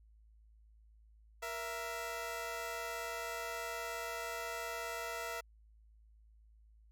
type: tone pair together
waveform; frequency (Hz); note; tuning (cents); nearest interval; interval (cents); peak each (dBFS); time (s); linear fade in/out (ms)
15% pulse; 470.3 / 666; A#4 / E5; +15 / +18; tritone; 603; -37 / -35; 1.42-5.41; 10
effects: added 54 Hz sine -60 dBFS peak until 6.91 s